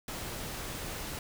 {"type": "noise", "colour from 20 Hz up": "pink", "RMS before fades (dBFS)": -39, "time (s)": [0.08, 1.19], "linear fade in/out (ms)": 2, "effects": []}